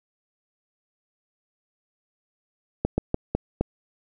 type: slowing click train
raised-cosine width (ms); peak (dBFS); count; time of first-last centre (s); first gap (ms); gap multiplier
2; -8; 5; 2.85-3.61; 130; 1.26
effects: none